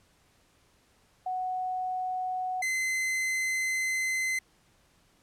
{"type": "tone pair in turn", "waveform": ["sine", "45% pulse"], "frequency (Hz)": [740, 2055], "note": ["F#5", "C7"], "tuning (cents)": [0, -32], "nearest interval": "octave + tritone", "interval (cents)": 1768, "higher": "second", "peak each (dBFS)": [-29, -27], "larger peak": "second", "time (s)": [[1.26, 2.62], [2.62, 4.39]], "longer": "second", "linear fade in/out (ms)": 5, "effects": ["pink hiss -65 dBFS RMS until 5.22 s", "low-pass 11000 Hz 12 dB/octave"]}